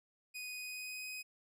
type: tone with pitch glide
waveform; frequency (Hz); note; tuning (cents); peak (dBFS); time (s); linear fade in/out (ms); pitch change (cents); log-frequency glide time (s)
sawtooth; 2489 to 2511; D#7 to D#7; 0 to +15; -39; 0.34-1.23; 20; +15; 0.52-1.07
effects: none